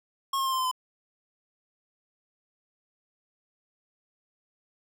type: tone with pitch steps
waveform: square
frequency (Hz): 1086 / 1072.3 / 1058.7 / 1045.4 / 1032.2 / 1019.1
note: C#6 / C6 / C6 / C6 / C6 / C6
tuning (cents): -36 / +42 / +20 / -2 / -24 / -46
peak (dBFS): -26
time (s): 0.33-0.714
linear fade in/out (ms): 5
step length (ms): 64
effects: none